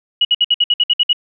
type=tone bursts; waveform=sine; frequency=2913 Hz; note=F#7; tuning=28 cents flat; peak=-9 dBFS; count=10; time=0.21-1.131 s; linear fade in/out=5 ms; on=39 ms; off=59 ms; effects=none